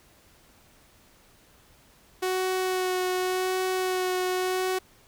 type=tone with vibrato; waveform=sawtooth; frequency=370 Hz; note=F#4; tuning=in tune; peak=-21 dBFS; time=2.22-4.79 s; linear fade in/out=10 ms; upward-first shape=sine; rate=0.88 Hz; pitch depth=14 cents each way; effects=pink hiss -58 dBFS RMS until 5.07 s